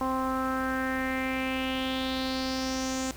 sawtooth tone with low-pass filter sweep, 261.6 Hz, C4, in tune, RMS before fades -30 dBFS, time 0.01-3.11 s, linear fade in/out 0 ms, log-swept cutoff 1000 to 7200 Hz, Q 4.2, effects added 60 Hz sine -45 dBFS peak until 3.16 s + pink hiss -47 dBFS RMS until 3.16 s

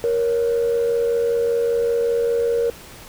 sine tone pair together, 469.2 / 554.4 Hz, A#4 / C#5, +11 / 0 cents, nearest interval minor third, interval 289 cents, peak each -16 / -25 dBFS, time 0.04-2.7 s, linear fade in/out 0 ms, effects tanh soft clip ceiling -12 dBFS + pink hiss -41 dBFS RMS until 3.08 s

